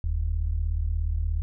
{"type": "tone pair together", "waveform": "sine", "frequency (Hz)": [42.16, 79], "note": ["E1", "D#2"], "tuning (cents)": [40, 27], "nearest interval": "major seventh", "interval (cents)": 1087, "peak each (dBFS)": [-26, -26], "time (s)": [0.04, 1.42], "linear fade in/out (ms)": 0, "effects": []}